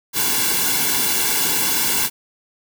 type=noise with comb filter; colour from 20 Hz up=white; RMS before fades=-19 dBFS; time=0.13-2.1 s; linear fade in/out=50 ms; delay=1.6 ms; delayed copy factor=-0.9; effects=none